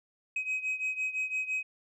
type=beating tone pair; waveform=sine; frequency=2529 / 2534.9 Hz; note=D#7 / D#7; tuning=+28 / +32 cents; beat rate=5.9 Hz; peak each=-30 / -33 dBFS; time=0.36-1.63 s; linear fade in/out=5 ms; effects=tanh soft clip ceiling -27 dBFS